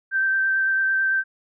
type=tone with vibrato; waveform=sine; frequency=1560 Hz; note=G6; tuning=9 cents flat; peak=-18 dBFS; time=0.11-1.24 s; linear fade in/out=50 ms; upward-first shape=sine; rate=9 Hz; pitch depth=13 cents each way; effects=none